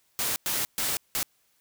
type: noise bursts at uneven times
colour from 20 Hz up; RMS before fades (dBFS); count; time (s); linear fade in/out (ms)
white; -28; 4; 0.19-0.36 / 0.46-0.65 / 0.78-0.97 / 1.15-1.23; 0
effects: white hiss -68 dBFS RMS until 1.6 s